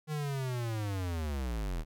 square linear sweep, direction down, 155.56 to 36.71 Hz, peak -33 dBFS, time 0.07-1.85 s, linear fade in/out 50 ms, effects none

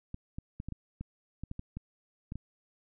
clicks, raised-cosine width 5 ms, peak -26 dBFS, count 12, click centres 0.144 / 0.385 / 0.601 / 0.686 / 0.723 / 1.01 / 1.436 / 1.514 / 1.594 / 1.77 / 2.321 / 2.356 s, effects none

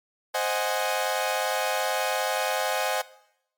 sawtooth chord, Ab dominant seventh, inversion first, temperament equal, 523.3 / 622.3 / 740 / 830.6 Hz, C5 / Eb5 / Gb5 / Ab5, 0 / 0 / 0 / 0 cents, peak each -26 dBFS, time 0.34-3.02 s, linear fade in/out 10 ms, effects noise-tail reverb RT60 0.8 s tail -19 dB re dry + MP3 96 kbps

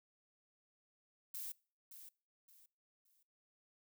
violet noise with echo, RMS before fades -45 dBFS, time 1.34-1.52 s, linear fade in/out 5 ms, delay 570 ms, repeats 3, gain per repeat -10 dB, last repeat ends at 3.23 s, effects noise-tail reverb RT60 0.4 s tail -24 dB re dry

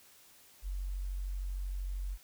sine tone, 46.51 Hz, F#1, 10 cents sharp, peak -34 dBFS, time 0.62-2.18 s, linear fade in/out 50 ms, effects white hiss -60 dBFS RMS until 2.23 s

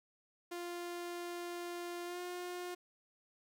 sawtooth tone with pitch glide, 348.8 to 356.5 Hz, F4 to F4, -2 to +36 cents, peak -37 dBFS, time 0.51-2.75 s, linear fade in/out 10 ms, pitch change +38 cents, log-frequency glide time 2.05-2.19 s, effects 12-bit

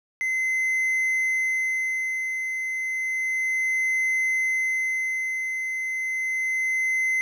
triangle tone with tremolo, 2055 Hz, C7, 32 cents flat, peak -19 dBFS, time 0.21-7.21 s, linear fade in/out 0 ms, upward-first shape sine, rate 0.32 Hz, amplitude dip 45%, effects 10-bit

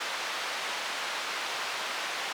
pink band-pass noise, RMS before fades -34 dBFS, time 0-2.33 s, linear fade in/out 10 ms, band 860 to 4500 Hz, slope 12 dB/octave, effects none

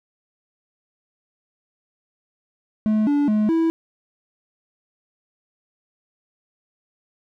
triangle tone with pitch steps, 215.2 / 288.8 / 212.8 / 327.5 Hz, A3 / D4 / G#3 / E4, -38 / -29 / +42 / -11 cents, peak -14 dBFS, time 2.86-3.7 s, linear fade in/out 0 ms, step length 210 ms, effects none

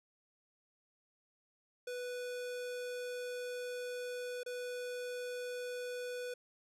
square tone with dropouts, 493.9 Hz, B4, in tune, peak -40 dBFS, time 1.87-6.34 s, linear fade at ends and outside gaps 5 ms, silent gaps 4.433-4.461 s, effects low-pass 12000 Hz 12 dB/octave

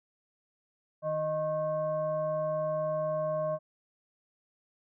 sine tone with frequency modulation, 620 Hz, D#5, 6 cents flat, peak -28 dBFS, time 1.02-3.59 s, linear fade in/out 50 ms, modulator 464 Hz, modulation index 0.61, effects none

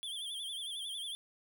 square tone with vibrato, 3322 Hz, G#7, in tune, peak -39 dBFS, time 0.03-1.15 s, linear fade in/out 0 ms, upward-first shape sine, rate 11 Hz, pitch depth 99 cents each way, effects none

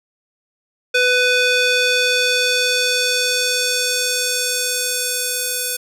square tone with band-pass filter sweep, 498.3 Hz, B4, 15 cents sharp, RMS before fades -18 dBFS, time 0.94-5.77 s, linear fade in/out 10 ms, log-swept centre 2500 to 11000 Hz, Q 0.95, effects none

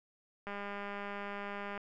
click train, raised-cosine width 0.5 ms, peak -27 dBFS, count 265, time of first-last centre 0.47-1.777 s, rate 202 Hz, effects none

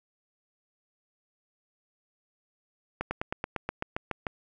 slowing click train, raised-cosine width 0.5 ms, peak -15 dBFS, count 11, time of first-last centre 3.01-4.268 s, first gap 100 ms, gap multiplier 1.05, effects none

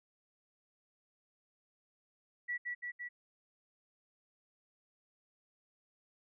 sine tone with echo, 1945 Hz, B6, 27 cents flat, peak -34 dBFS, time 2.48-2.58 s, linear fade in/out 20 ms, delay 170 ms, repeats 3, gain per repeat -2 dB, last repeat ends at 3.09 s, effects none

